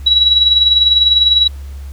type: tone with tremolo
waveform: sine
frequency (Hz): 3900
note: B7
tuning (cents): -23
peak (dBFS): -5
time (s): 0.06-1.48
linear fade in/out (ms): 10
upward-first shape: sine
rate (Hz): 20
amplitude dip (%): 55
effects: added 69 Hz sine -25 dBFS peak until 1.92 s + pink hiss -45 dBFS RMS until 1.92 s